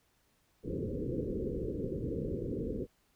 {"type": "low-pass noise", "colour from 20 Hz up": "white", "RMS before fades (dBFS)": -36, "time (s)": [0.63, 2.87], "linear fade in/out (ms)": 50, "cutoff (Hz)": 510, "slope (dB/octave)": 96, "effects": ["pink hiss -72 dBFS RMS until 3.15 s"]}